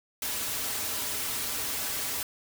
white noise with comb filter, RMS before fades -32 dBFS, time 0.22-2.23 s, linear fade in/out 2 ms, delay 5.6 ms, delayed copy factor -0.6, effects none

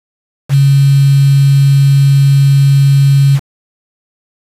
sine tone with quantisation, 138.59 Hz, C#3, in tune, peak -4 dBFS, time 0.49-3.4 s, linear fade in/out 50 ms, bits 4, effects resampled to 32000 Hz

